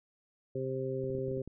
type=harmonic tone; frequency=131.6 Hz; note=C3; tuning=10 cents sharp; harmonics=1 / 2 / 3 / 4; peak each=-38 / -42 / -35 / -39 dBFS; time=0.55-1.42 s; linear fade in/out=5 ms
type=clicks; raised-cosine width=3 ms; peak=-32 dBFS; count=8; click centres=1.04 / 1.103 / 1.151 / 1.186 / 1.282 / 1.314 / 1.375 / 1.476 s
effects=none